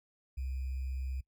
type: tone with sample-and-hold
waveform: sine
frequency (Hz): 65.41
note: C2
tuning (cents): 0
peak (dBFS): -34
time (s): 0.37-1.21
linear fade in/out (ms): 10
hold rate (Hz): 2450
effects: noise-tail reverb RT60 0.1 s tail -21 dB re dry